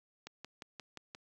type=click train; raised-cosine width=0.2 ms; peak=-28 dBFS; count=6; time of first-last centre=0.27-1.149 s; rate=5.69 Hz; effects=high-pass 60 Hz 12 dB/octave + 10-bit